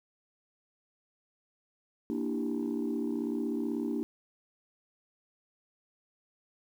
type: chord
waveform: sine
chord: E half-diminished seventh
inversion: second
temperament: equal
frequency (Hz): 233.1 / 293.7 / 329.6 / 392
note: Bb3 / D4 / E4 / G4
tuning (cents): 0 / 0 / 0 / 0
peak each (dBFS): -33 / -33 / -36 / -37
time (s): 2.1-4.03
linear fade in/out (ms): 0
effects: tanh soft clip ceiling -24 dBFS + 10-bit